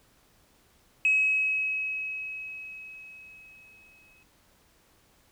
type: tone with exponential decay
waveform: sine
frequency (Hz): 2558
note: D#7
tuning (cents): +47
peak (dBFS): -18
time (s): 1.05-4.23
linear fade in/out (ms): 1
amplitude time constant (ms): 690
effects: tanh soft clip ceiling -15 dBFS + pink hiss -63 dBFS RMS until 5.31 s